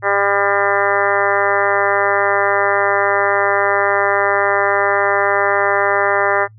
harmonic tone, 200.2 Hz, G3, 37 cents sharp, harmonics 2 / 3 / 4 / 5 / 6 / 7 / 8 / 9 / 10, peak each -21 / -19 / -21 / -23 / -21 / -23 / -24 / -21 / -25 dBFS, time 0.02-6.48 s, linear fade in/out 50 ms, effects noise-tail reverb RT60 0.1 s tail -25 dB re dry + added 108 Hz sine -40 dBFS peak until 6.58 s

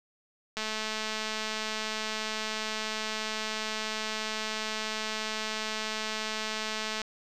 click train, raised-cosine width 0.2 ms, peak -16 dBFS, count 1400, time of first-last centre 0.57-7.017 s, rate 217 Hz, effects none

